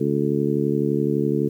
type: harmonic tone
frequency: 71.9 Hz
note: D2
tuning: 36 cents flat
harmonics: 2 / 3 / 4 / 5 / 6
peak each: -25 / -25 / -25 / -25 / -25 dBFS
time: 0-1.49 s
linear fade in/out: 10 ms
effects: 9-bit